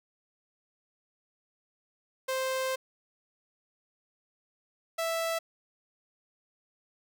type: tone pair in turn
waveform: sawtooth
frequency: 523.3 / 659.3 Hz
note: C5 / E5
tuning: 0 / 0 cents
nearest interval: major third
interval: 400 cents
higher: second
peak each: -25 dBFS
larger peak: neither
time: 2.28-2.76 / 4.98-5.39 s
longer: first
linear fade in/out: 10 ms
effects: none